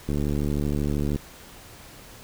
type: click train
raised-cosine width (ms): 3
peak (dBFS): -14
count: 79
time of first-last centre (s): 0.09-1.16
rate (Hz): 72.9
effects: pink hiss -46 dBFS RMS until 2.23 s